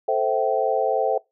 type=chord; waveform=sine; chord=A minor seventh; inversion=none; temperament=equal with one note detuned; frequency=440 / 523.3 / 659.3 / 769.2 Hz; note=A4 / C5 / E5 / G5; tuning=0 / 0 / 0 / -33 cents; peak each=-24 dBFS; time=0.08-1.18 s; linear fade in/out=5 ms; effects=noise-tail reverb RT60 0.2 s tail -23 dB re dry